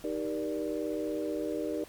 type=chord; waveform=sine; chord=Eb major seventh; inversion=none; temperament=equal with one note detuned; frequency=311.1 / 392 / 471.6 / 587.3 Hz; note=Eb4 / G4 / Bb4 / D5; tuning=0 / 0 / +20 / 0 cents; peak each=-34 / -37 / -36 / -37 dBFS; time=0.04-1.84 s; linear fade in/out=2 ms; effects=pink hiss -52 dBFS RMS until 1.88 s + MP3 96 kbps